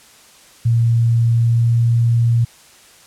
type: tone with pitch glide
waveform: sine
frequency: 116.4 to 117.28 Hz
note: A#2 to A#2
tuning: -2 to +11 cents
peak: -11 dBFS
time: 0.65-2.45 s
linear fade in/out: 10 ms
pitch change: +13 cents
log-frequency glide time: 1.3-1.81 s
effects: white hiss -46 dBFS RMS until 3.06 s + low-pass 10000 Hz 12 dB/octave